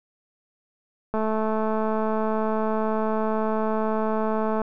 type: click train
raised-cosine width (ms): 1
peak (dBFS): -13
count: 759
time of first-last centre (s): 1.14-4.617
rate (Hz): 218
effects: none